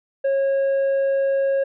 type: tone with tanh clipping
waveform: sine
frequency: 546 Hz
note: C#5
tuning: 26 cents flat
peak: -18 dBFS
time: 0.24-1.64 s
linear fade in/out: 10 ms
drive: 4 dB
effects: none